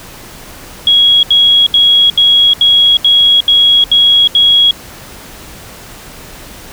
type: tone bursts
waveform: sine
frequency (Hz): 3317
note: G#7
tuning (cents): -3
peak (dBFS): -4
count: 9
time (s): 0.87-4.71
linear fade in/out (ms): 2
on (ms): 360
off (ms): 75
effects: pink hiss -32 dBFS RMS until 6.72 s